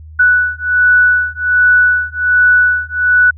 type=beating tone pair; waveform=sine; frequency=1480 / 1481.3 Hz; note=F#6 / F#6; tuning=0 / +2 cents; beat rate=1.3 Hz; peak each=-11 dBFS; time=0.19-3.31 s; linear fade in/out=10 ms; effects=added 78 Hz sine -31 dBFS peak until 3.37 s